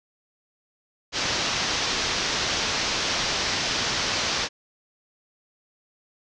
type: low-pass noise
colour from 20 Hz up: white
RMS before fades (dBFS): -26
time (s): 1.12-4.49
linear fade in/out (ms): 50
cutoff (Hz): 6100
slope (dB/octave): 48
effects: none